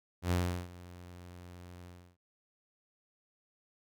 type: tone with ADSR envelope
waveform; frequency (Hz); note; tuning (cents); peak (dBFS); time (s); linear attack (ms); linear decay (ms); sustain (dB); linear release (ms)
sawtooth; 88.7; F2; +27; -23; 0.22-2.17; 95; 360; -21; 310
effects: none